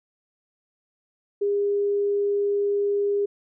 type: tone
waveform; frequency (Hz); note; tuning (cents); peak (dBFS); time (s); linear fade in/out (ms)
sine; 405.5; G#4; -41; -20; 1.41-3.26; 10
effects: none